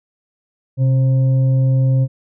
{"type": "tone with frequency modulation", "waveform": "sine", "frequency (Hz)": 130, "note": "C3", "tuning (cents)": -11, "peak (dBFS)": -11, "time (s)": [0.77, 2.08], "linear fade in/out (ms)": 50, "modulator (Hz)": 401, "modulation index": 0.26, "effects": []}